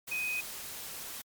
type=tone in noise; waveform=sine; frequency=2505 Hz; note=D#7; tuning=11 cents sharp; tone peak=-31 dBFS; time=0.11-0.41 s; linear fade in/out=10 ms; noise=white; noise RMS=-42 dBFS; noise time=0.07-1.22 s; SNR=+8 dB; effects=MP3 96 kbps